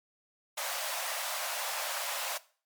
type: high-pass noise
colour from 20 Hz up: pink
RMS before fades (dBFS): -35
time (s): 0.57-2.38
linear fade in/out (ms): 10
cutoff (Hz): 540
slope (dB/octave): 96
effects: noise-tail reverb RT60 0.4 s tail -18 dB re dry + MP3 96 kbps